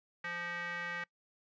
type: tone with band-pass filter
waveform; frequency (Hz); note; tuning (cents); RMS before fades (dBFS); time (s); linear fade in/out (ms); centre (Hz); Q
square; 173.4; F3; -12; -40; 0.24-1.04; 5; 1800; 3.7
effects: noise-tail reverb RT60 0.1 s tail -23 dB re dry + resampled to 16000 Hz